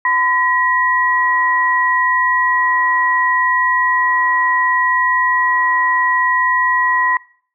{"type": "tone pair together", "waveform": "sine", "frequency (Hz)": [1013, 1912.3], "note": ["B5", "A#6"], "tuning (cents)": [44, 44], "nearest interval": "major seventh", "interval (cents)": 1100, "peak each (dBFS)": -15, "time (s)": [0.05, 7.17], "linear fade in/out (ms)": 2, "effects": ["noise-tail reverb RT60 0.5 s tail -22 dB re dry"]}